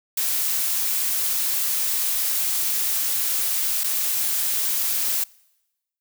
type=noise with dropouts; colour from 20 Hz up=blue; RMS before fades=-23 dBFS; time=0.17-5.24 s; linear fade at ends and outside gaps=5 ms; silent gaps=3.836-3.841 s; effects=noise-tail reverb RT60 1.0 s tail -25 dB re dry